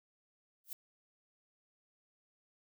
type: noise with exponential growth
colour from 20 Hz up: violet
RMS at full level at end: -38 dBFS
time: 0.64-0.73 s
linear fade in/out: 2 ms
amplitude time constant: 19 ms
effects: none